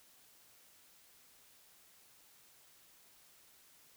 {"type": "silence", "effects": ["white hiss -64 dBFS RMS until 3.96 s"]}